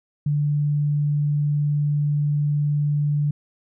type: tone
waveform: sine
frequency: 146.83 Hz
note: D3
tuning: in tune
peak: -18 dBFS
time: 0.26-3.31 s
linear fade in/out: 5 ms
effects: none